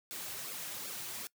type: noise with flanger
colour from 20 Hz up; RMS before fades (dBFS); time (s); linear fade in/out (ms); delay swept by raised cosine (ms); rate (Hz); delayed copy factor
white; -42; 0.11-1.27; 0; 1 to 4.6; 2.6; -0.65
effects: noise-tail reverb RT60 0.1 s tail -22 dB re dry + high-pass 100 Hz 12 dB/octave